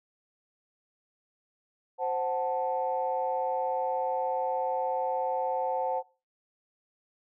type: chord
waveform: sine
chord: F# diminished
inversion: second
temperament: equal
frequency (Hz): 523.3 / 740 / 880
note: C5 / F#5 / A5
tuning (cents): 0 / 0 / 0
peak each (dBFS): -31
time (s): 1.98-6.03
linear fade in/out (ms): 50
effects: noise-tail reverb RT60 0.3 s tail -20 dB re dry + tanh soft clip ceiling -17 dBFS